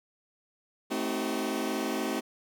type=chord; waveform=sawtooth; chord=A diminished seventh; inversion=none; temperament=just; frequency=220 / 264 / 316.8 / 380.2 Hz; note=A3 / C4 / Eb4 / Gb4; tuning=0 / +16 / +31 / +47 cents; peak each=-31 / -30 / -31 / -31 dBFS; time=0.9-2.21 s; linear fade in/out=20 ms; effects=none